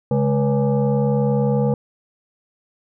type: tone with frequency modulation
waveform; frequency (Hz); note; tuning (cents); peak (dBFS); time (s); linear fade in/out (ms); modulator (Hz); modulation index
sine; 137.9; C#3; -9; -15; 0.11-1.74; 2; 347; 1.3
effects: none